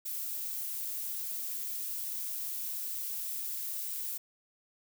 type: noise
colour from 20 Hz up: violet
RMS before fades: -37 dBFS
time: 0.05-4.18 s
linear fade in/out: 10 ms
effects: none